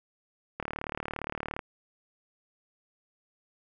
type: click train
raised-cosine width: 0.5 ms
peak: -18 dBFS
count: 38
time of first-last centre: 0.6-1.592 s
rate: 37.3 Hz
effects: none